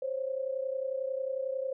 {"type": "tone pair together", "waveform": "sine", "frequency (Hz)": [523.3, 554.4], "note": ["C5", "C#5"], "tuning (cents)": [0, 0], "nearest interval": "minor second", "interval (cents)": 100, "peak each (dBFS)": [-32, -36], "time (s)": [0.02, 1.73], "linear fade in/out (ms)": 5, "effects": []}